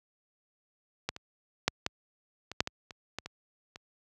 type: clicks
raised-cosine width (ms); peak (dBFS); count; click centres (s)
0.2; -13 / -24 / -6 / -11 / -22 / -7 / -16 / -27 / -17 / -22 / -27; 11; 1.09 / 1.164 / 1.68 / 1.864 / 2.516 / 2.605 / 2.674 / 2.908 / 3.186 / 3.26 / 3.759
effects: high-pass 60 Hz 12 dB/octave